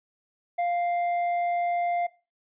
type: tone with hard clipping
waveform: sine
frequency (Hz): 698.5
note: F5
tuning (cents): 0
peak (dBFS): -25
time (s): 0.58-2.07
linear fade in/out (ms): 10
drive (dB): 5
effects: noise-tail reverb RT60 0.3 s tail -19 dB re dry + resampled to 8000 Hz